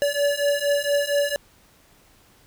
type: beating tone pair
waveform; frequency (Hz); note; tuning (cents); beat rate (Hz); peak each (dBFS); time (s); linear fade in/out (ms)
square; 571 / 575.3; D5 / D5; -49 / -36; 4.3; -24 / -23; 0.02-1.36; 0
effects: pink hiss -56 dBFS RMS until 2.46 s